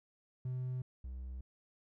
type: tone pair in turn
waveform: triangle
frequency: 127.4 / 63.7 Hz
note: C3 / C2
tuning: -46 / -46 cents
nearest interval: octave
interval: 1200 cents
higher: first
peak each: -33 / -39 dBFS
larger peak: first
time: 0.45-0.82 / 1.04-1.41 s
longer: neither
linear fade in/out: 5 ms
effects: tanh soft clip ceiling -30 dBFS